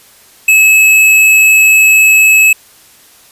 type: tone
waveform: square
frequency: 2587 Hz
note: E7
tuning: 33 cents flat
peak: -4 dBFS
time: 0.48-2.53 s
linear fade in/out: 5 ms
effects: white hiss -42 dBFS RMS until 3.31 s + resampled to 32000 Hz